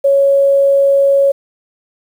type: tone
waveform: sine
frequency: 554.4 Hz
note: C#5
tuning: in tune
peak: -7 dBFS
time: 0.04-1.32 s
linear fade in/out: 10 ms
effects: 7-bit

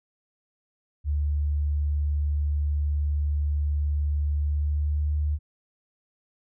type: tone with pitch glide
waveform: sine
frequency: 73.42 to 74.7 Hz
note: D2 to D2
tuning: 0 to +30 cents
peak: -22 dBFS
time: 1.04-5.39 s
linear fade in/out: 50 ms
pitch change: +30 cents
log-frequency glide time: 4.36-5.22 s
effects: none

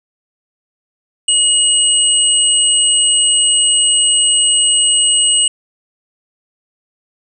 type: tone pair together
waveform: sine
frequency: 2900 / 8190 Hz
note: F#7 / C9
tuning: -35 / -38 cents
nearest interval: octave + tritone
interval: 1797 cents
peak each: -12 dBFS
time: 1.28-5.48 s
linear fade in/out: 5 ms
effects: none

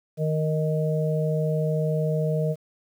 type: harmonic tone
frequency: 155.56 Hz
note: D#3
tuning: in tune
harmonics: 1 / 3 / 4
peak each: -23 / -28 / -29 dBFS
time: 0.17-2.56 s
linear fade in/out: 50 ms
effects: 9-bit

